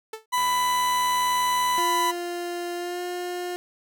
sawtooth tone with exponential decay, 440 Hz, A4, in tune, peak -26 dBFS, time 0.13-0.26 s, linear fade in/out 5 ms, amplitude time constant 28 ms
40% pulse tone, 995 Hz, B5, 13 cents sharp, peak -20 dBFS, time 0.32-2.12 s, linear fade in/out 20 ms
click train, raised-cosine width 0.3 ms, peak -22 dBFS, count 115, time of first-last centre 0.38-1.787 s, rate 81 Hz
30% pulse tone with pitch glide, 349.2 to 356.1 Hz, F4 to F4, 0 to +34 cents, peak -26 dBFS, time 1.78-3.56 s, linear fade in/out 0 ms, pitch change +34 cents, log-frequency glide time 2.75-3.01 s
effects none

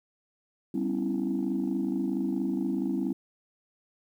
sine chord, C# half-diminished seventh, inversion second, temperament equal with one note detuned, 196 / 252.7 / 277.2 / 329.6 Hz, G3 / B3 / C#4 / E4, 0 / +40 / 0 / 0 cents, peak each -31 dBFS, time 0.74-3.13 s, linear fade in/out 5 ms, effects tanh soft clip ceiling -20 dBFS + 10-bit

